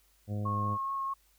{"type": "harmonic tone", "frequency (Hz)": 103.83, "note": "G#2", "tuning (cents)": 0, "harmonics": [1, 2, 3, 4, 5, 6, 7], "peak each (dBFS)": [-32, -38, -47, -50, -46, -51, -53], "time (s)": [0.27, 0.78], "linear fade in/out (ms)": 50}
{"type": "tone with vibrato", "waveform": "sine", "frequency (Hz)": 1088, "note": "C#6", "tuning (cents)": -33, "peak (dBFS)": -31, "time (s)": [0.45, 1.14], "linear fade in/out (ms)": 10, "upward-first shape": "sine", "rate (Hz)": 4.7, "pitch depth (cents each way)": 11}
{"effects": ["added 50 Hz sine -68 dBFS peak until 1.38 s", "white hiss -68 dBFS RMS until 1.38 s"]}